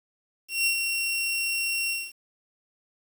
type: tone with ADSR envelope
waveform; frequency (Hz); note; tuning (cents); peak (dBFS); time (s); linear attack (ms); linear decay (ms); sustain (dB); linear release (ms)
sawtooth; 2735; F7; -37; -17; 0.48-2.13; 180; 90; -5; 230
effects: 8-bit